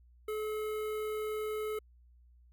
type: tone with notch filter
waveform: square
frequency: 429.3 Hz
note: A4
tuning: 43 cents flat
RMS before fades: -36 dBFS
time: 0.28-1.79 s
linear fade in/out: 5 ms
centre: 5300 Hz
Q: 0.6
effects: added 60 Hz sine -58 dBFS peak until 2.52 s